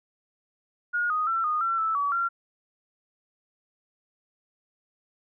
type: tone with pitch steps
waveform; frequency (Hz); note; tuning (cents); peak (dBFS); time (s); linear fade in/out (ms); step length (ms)
sine; 1435 / 1245 / 1344 / 1231 / 1351 / 1316 / 1140 / 1375; F6 / D#6 / E6 / D#6 / E6 / E6 / C#6 / F6; +47 / +1 / +33 / -19 / +42 / -3 / +48 / -27; -23; 0.93-2.29; 20; 170
effects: none